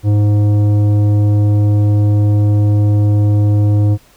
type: tone with tanh clipping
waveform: sine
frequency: 103.83 Hz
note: G#2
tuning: in tune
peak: -10 dBFS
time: 0.03-3.98 s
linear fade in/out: 50 ms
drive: 11 dB
effects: pink hiss -48 dBFS RMS until 4.16 s